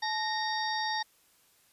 harmonic tone with a mistuned harmonic, 927 Hz, A#5, 10 cents flat, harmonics 1 / 2 / 4 / 5 / 6, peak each -32 / -35 / -38 / -39 / -40 dBFS, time 0.02-1.03 s, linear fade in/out 10 ms, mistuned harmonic 1, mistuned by -120 cents, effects white hiss -65 dBFS RMS until 1.72 s + resampled to 32000 Hz

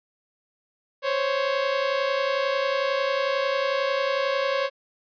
sawtooth tone pair together, 523.3 / 554.4 Hz, C5 / C#5, 0 / 0 cents, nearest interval minor second, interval 100 cents, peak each -23 / -20 dBFS, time 1.02-4.7 s, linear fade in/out 50 ms, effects resampled to 11025 Hz

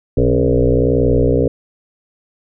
sine tone with frequency modulation, 275.3 Hz, C#4, 12 cents flat, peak -10 dBFS, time 0.17-1.48 s, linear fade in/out 5 ms, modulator 61.4 Hz, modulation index 4.1, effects none

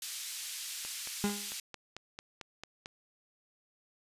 white band-pass noise, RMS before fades -41 dBFS, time 0.02-1.6 s, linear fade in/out 2 ms, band 2600 to 9100 Hz, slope 12 dB/octave
click train, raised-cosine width 0.2 ms, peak -25 dBFS, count 10, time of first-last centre 0.85-2.859 s, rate 4.48 Hz
35% pulse tone with exponential decay, 204.2 Hz, G#3, 29 cents flat, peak -24 dBFS, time 1.24-1.54 s, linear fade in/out 0 ms, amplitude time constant 64 ms
effects resampled to 32000 Hz

